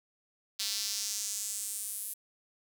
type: tone with high-pass filter sweep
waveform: square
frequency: 103.83 Hz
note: G#2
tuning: in tune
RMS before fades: -36 dBFS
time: 0.59-2.14 s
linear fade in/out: 10 ms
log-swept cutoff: 4300 to 11000 Hz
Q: 2.2
effects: none